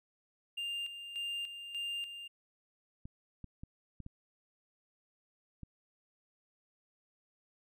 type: tone with tremolo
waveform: triangle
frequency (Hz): 2800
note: F7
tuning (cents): +4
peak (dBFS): -34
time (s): 0.57-2.28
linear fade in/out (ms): 10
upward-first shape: square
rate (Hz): 1.7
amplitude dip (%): 60
type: clicks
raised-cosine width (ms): 5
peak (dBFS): -33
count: 6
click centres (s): 3.055 / 3.443 / 3.635 / 4.003 / 4.064 / 5.633
effects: none